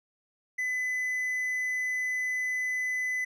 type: tone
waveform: triangle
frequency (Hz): 2008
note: B6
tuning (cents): +28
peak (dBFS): -26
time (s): 0.58-3.25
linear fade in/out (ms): 10
effects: none